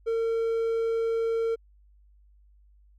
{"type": "tone", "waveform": "triangle", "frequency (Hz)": 455.3, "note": "A#4", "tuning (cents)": -41, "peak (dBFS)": -22, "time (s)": [0.06, 1.56], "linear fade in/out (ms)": 20, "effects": ["added 50 Hz sine -55 dBFS peak until 2.98 s"]}